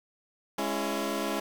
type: chord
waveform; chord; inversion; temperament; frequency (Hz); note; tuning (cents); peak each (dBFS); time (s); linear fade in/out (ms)
15% pulse; C# minor; second; equal with one note detuned; 207.7 / 277.2 / 335.6; G#3 / C#4 / E4; 0 / 0 / +31; -27; 0.58-1.4; 5
effects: 8-bit